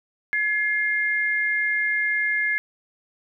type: tone pair together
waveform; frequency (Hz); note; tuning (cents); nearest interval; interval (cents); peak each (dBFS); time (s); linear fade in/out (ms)
sine; 1701.9 / 2117; G#6 / C7; +42 / +20; major third; 378; -23; 0.33-2.58; 0
effects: none